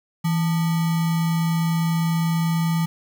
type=tone with sample-and-hold; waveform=sine; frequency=164.81 Hz; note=E3; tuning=in tune; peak=-18 dBFS; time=0.24-2.86 s; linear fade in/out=10 ms; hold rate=1050 Hz; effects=none